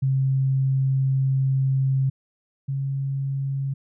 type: tone pair in turn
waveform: sine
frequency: 133.9 / 136.71 Hz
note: C3 / C#3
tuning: +40 / -24 cents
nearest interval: unison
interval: 36 cents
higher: second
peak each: -18 / -23 dBFS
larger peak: first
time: 0.02-2.1 / 2.68-3.74 s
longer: first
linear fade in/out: 10 ms
effects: none